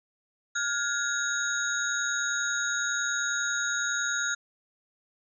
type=tone cluster; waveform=sine; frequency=1419 / 1549 / 1671 / 3791 / 6640 Hz; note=F6 / G6 / G#6 / A#7 / G#8; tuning=+27 / -21 / +10 / +28 / -1 cents; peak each=-29 / -38 / -36 / -35 / -32 dBFS; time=0.55-4.35 s; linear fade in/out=10 ms; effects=none